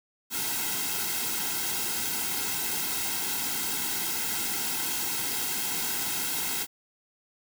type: noise with comb filter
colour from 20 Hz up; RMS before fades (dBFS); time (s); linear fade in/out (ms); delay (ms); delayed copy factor
white; -30; 0.3-6.67; 50; 1.7; -0.85
effects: none